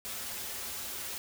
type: noise with comb filter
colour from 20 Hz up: white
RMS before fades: -39 dBFS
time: 0.05-1.18 s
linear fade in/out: 0 ms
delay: 6.5 ms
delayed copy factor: -0.65
effects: none